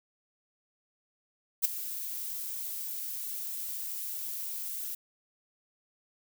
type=noise with ADSR envelope; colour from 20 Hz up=violet; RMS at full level=-23 dBFS; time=1.62-4.95 s; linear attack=30 ms; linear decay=9 ms; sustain=-14 dB; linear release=5 ms; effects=none